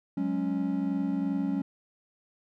triangle chord, F# suspended second, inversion none, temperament equal, 185 / 207.7 / 277.2 Hz, F#3 / G#3 / C#4, 0 / 0 / 0 cents, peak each -30 / -31 / -27 dBFS, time 0.17-1.62 s, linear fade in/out 5 ms, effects none

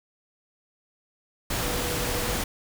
sine tone in noise, 488.6 Hz, B4, 19 cents flat, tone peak -34 dBFS, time 1.62-2.34 s, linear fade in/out 5 ms, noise pink, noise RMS -28 dBFS, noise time 1.5-2.44 s, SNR -9 dB, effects none

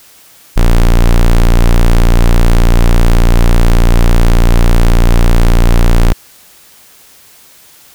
square tone, 29.14 Hz, A#0, in tune, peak -4 dBFS, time 0.56-6.13 s, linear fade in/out 10 ms, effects white hiss -41 dBFS RMS until 7.94 s

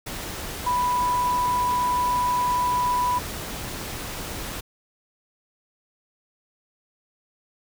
sine tone in noise, 987.8 Hz, B5, in tune, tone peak -20 dBFS, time 0.66-3.19 s, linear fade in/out 10 ms, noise pink, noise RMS -33 dBFS, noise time 0.06-4.61 s, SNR +10 dB, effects none

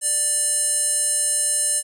square tone with band-pass filter, 587.3 Hz, D5, in tune, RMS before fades -21 dBFS, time 0.01-1.83 s, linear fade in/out 50 ms, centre 8900 Hz, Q 8.1, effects none

